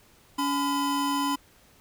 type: tone pair together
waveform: square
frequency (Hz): 281.9 / 1008.6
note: C#4 / B5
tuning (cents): +29 / +36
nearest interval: octave + minor seventh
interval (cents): 2207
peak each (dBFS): -28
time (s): 0.38-1.36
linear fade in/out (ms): 10
effects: pink hiss -58 dBFS RMS until 1.8 s